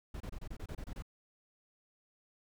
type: noise bursts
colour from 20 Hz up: brown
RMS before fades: -42 dBFS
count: 10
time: 0.14-1.023 s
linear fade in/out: 5 ms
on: 64 ms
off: 27 ms
effects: none